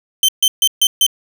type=tone bursts; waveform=sawtooth; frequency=3100 Hz; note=G7; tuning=20 cents flat; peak=-6 dBFS; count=5; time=0.23-1.065 s; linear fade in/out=2 ms; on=55 ms; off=140 ms; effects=none